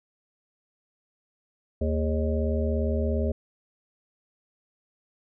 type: harmonic tone with a mistuned harmonic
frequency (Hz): 77.3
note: D#2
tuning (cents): -11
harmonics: 1 / 3 / 5 / 7 / 8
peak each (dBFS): -25 / -30 / -32 / -33 / -34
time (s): 1.81-3.32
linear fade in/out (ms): 5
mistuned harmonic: 5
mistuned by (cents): +89
effects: none